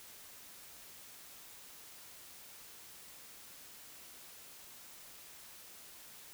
silence, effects white hiss -54 dBFS RMS until 6.33 s

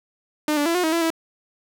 sawtooth tone with pitch steps, 302.6 / 291 / 335.4 / 359.7 / 318.3 / 335.7 / 326.8 Hz, D#4 / D4 / E4 / F#4 / D#4 / E4 / E4, -48 / -16 / +30 / -49 / +39 / +32 / -15 cents, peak -15 dBFS, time 0.48-1.103 s, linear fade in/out 2 ms, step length 89 ms, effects none

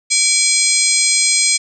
harmonic tone with a mistuned harmonic, 833 Hz, G#5, 5 cents sharp, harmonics 3 / 4 / 5 / 6 / 7 / 8 / 9 / 10, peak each -19 / -25 / -20 / -20 / -25 / -19 / -21 / -17 dBFS, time 0.1-1.58 s, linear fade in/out 20 ms, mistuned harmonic 3, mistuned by -130 cents, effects none

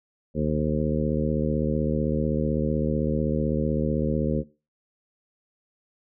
harmonic tone with a mistuned harmonic, 75.8 Hz, D#2, 45 cents flat, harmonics 1 / 2 / 3 / 4 / 5 / 6 / 7, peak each -31 / -27 / -26 / -32 / -32 / -31 / -31 dBFS, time 0.34-4.44 s, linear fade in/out 50 ms, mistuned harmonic 1, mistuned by -150 cents, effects noise-tail reverb RT60 0.3 s tail -19 dB re dry

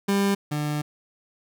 30% pulse tone pair in turn, 198.9 / 149.01 Hz, G3 / D3, +25 / +25 cents, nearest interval perfect fourth, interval 500 cents, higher first, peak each -17 / -22 dBFS, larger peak first, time 0.08-0.35 / 0.51-0.82 s, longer second, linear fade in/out 10 ms, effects none

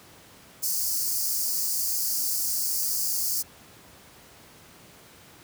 white high-pass noise, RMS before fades -27 dBFS, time 0.62-3.43 s, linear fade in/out 20 ms, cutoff 4500 Hz, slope 96 dB/octave, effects pink hiss -51 dBFS RMS until 5.43 s + high-pass 80 Hz 12 dB/octave

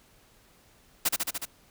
white noise with echo, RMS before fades -24 dBFS, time 1.05-1.09 s, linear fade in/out 10 ms, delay 73 ms, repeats 5, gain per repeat -2 dB, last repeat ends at 1.455 s, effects pink hiss -60 dBFS RMS until 1.7 s

